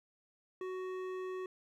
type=tone with hard clipping; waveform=sine; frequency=371.7 Hz; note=F#4; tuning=8 cents sharp; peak=-40 dBFS; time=0.61-1.46 s; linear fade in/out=2 ms; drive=12 dB; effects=none